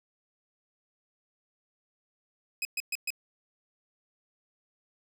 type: tone bursts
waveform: sawtooth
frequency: 2528 Hz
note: D#7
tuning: 27 cents sharp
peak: -26 dBFS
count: 4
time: 2.62-3.104 s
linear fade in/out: 2 ms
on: 31 ms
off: 120 ms
effects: none